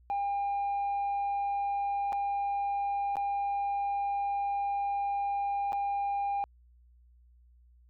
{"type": "tone with dropouts", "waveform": "sine", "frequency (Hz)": 803, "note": "G5", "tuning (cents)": 41, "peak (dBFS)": -26, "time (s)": [0.1, 6.44], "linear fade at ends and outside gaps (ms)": 0, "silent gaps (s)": [[2.123, 2.129], [3.156, 3.168], [5.722, 5.73]], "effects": ["tanh soft clip ceiling -27 dBFS", "added 60 Hz sine -57 dBFS peak until 7.89 s"]}